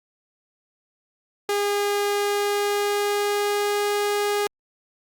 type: tone with pitch glide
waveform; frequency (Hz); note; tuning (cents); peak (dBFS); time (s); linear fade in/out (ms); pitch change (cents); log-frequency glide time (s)
sawtooth; 407.8 to 411.3; G#4 to G#4; -32 to -17; -17; 1.49-4.47; 2; +15; 2.08-3.91
effects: Opus 48 kbps